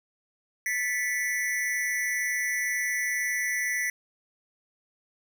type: tone with amplitude modulation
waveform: square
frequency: 1975.5 Hz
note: B6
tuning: in tune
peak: -23 dBFS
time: 0.66-3.9 s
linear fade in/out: 2 ms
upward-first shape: sine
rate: 222 Hz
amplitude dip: 85%
effects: none